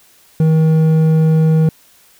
sine tone with hard clipping, 158.9 Hz, D#3, 37 cents sharp, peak -10 dBFS, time 0.4-1.69 s, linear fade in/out 2 ms, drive 6 dB, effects white hiss -49 dBFS RMS until 2.19 s

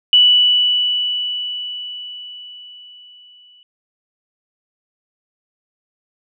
sine tone with exponential decay, 2960 Hz, F#7, in tune, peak -6 dBFS, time 0.13-3.63 s, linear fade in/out 1 ms, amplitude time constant 760 ms, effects none

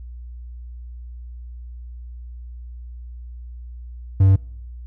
triangle tone, 96.2 Hz, G2, 32 cents flat, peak -8 dBFS, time 4.2-4.36 s, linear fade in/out 5 ms, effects noise-tail reverb RT60 0.7 s tail -26 dB re dry + added 60 Hz sine -33 dBFS peak until 4.86 s

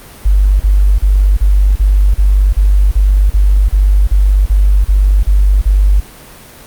sine tone bursts, 49 Hz, G1, in tune, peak -5 dBFS, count 15, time 0.25-6.004 s, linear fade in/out 10 ms, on 350 ms, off 36 ms, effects pink hiss -35 dBFS RMS until 6.66 s + Opus 32 kbps

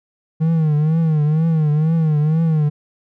triangle tone with vibrato, 156.5 Hz, D#3, 10 cents sharp, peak -11 dBFS, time 0.4-2.7 s, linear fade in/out 20 ms, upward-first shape triangle, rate 2.1 Hz, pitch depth 110 cents each way, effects none

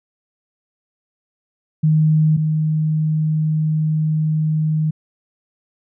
sine tone pair in turn, 155.56 / 155.56 Hz, D#3 / D#3, 0 / 0 cents, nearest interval unison, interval 0 cents, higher neither, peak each -11 / -15 dBFS, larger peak first, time 1.83-2.37 / 2.37-4.91 s, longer second, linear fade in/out 10 ms, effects none

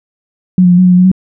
sine tone with pitch steps, 183.1 / 178.4 / 176.8 / 183.9 / 181.1 / 179.4 / 182.4 / 187.4 Hz, F#3 / F3 / F3 / F#3 / F#3 / F3 / F#3 / F#3, -18 / +37 / +22 / -10 / -37 / +47 / -24 / +22 cents, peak -3 dBFS, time 0.58-1.116 s, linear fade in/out 2 ms, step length 67 ms, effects none

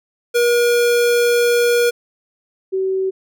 square / sine tone pair in turn, 478.3 / 380.6 Hz, A#4 / F#4, +44 / +49 cents, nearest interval major third, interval 395 cents, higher first, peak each -13 / -16 dBFS, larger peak first, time 0.34-1.91 / 2.72-3.11 s, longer first, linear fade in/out 20 ms, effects none

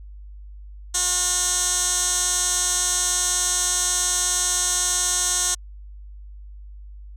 15% pulse tone with band-pass filter, 361.1 Hz, F#4, 42 cents flat, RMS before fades -22 dBFS, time 0.94-5.55 s, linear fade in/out 10 ms, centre 7300 Hz, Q 3.8, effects added 50 Hz sine -37 dBFS peak until 7.16 s

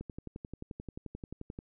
click train, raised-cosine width 3 ms, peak -28 dBFS, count 19, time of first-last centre 0.01-1.589 s, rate 11.4 Hz, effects none

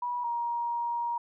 sine tone pair in turn, 972 / 944.9 Hz, B5 / A#5, -28 / +23 cents, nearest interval unison, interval 49 cents, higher first, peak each -29 / -28 dBFS, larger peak second, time 0.02-0.24 / 0.24-1.18 s, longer second, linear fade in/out 5 ms, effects none

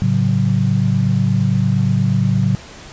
sine chord, F# minor, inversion first, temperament equal with one note detuned, 110 / 138.59 / 186.07 Hz, A2 / C#3 / F#3, 0 / 0 / +10 cents, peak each -17 dBFS, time 0.02-2.55 s, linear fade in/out 0 ms, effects pink hiss -37 dBFS RMS until 2.92 s + resampled to 16000 Hz

